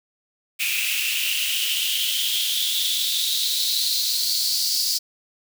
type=noise with high-pass filter sweep; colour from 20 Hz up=white; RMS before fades=-23 dBFS; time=0.59-4.99 s; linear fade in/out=20 ms; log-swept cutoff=2500 to 4800 Hz; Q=7.1; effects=none